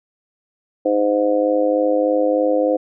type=harmonic tone; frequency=103.3 Hz; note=G#2; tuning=9 cents flat; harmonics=3 / 4 / 5 / 6 / 7; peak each=-20 / -28 / -16 / -26 / -26 dBFS; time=0.85-2.77 s; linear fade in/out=10 ms; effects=none

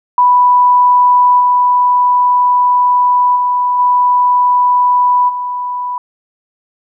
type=tone with level steps; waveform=sine; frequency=987.8 Hz; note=B5; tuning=in tune; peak=-5 / -7 / -10 / -7 / -16 dBFS; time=0.18-5.98 s; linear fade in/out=2 ms; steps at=1.39 / 3.35 / 3.78 / 5.28 s; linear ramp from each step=20 ms; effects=none

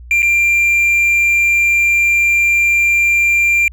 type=tone with dropouts; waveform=triangle; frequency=2378 Hz; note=D7; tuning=21 cents sharp; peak=-8 dBFS; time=0.11-3.68 s; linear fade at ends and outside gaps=1 ms; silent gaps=0.221-0.228 s; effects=added 60 Hz sine -32 dBFS peak until 3.72 s

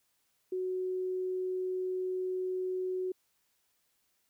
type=tone; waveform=sine; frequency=370 Hz; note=F#4; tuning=in tune; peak=-31 dBFS; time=0.52-3.12 s; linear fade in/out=5 ms; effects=white hiss -75 dBFS RMS until 4.29 s

